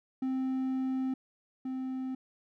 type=tone pair in turn; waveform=triangle; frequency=261.6 / 260.3 Hz; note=C4 / C4; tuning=0 / -9 cents; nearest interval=unison; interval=9 cents; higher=first; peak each=-27 / -31 dBFS; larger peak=first; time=0.22-1.14 / 1.65-2.15 s; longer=first; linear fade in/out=5 ms; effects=none